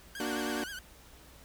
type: tone with vibrato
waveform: sawtooth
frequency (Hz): 1549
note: G6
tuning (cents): -21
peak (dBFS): -36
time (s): 0.15-0.79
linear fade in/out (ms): 2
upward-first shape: triangle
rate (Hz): 9.5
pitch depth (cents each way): 130
type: chord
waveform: sawtooth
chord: Bb augmented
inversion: none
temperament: equal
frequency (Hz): 233.1 / 293.7 / 370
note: Bb3 / D4 / F#4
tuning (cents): 0 / 0 / 0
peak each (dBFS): -33 / -32 / -34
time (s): 0.2-0.64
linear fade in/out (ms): 2
effects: added 60 Hz sine -58 dBFS peak until 1.44 s + pink hiss -56 dBFS RMS until 1.44 s